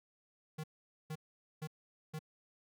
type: tone bursts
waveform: square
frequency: 155.56 Hz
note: D#3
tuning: in tune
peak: -40 dBFS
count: 4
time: 0.58-2.192 s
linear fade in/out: 10 ms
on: 58 ms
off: 460 ms
effects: none